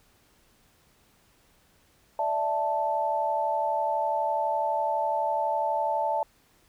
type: chord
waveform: sine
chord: D suspended second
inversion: none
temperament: equal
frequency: 587.3 / 659.3 / 880 Hz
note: D5 / E5 / A5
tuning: 0 / 0 / 0 cents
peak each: -31 / -30 / -26 dBFS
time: 2.19-6.23 s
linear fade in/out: 2 ms
effects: pink hiss -63 dBFS RMS until 6.68 s